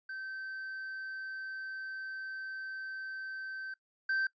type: tone pair in turn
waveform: triangle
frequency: 1548 / 1557 Hz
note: G6 / G6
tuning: -22 / -12 cents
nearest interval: unison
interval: 10 cents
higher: second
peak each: -37 / -27 dBFS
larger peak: second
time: 0.09-3.74 / 4.09-4.27 s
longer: first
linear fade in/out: 5 ms
effects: noise-tail reverb RT60 0.1 s tail -21 dB re dry + resampled to 16000 Hz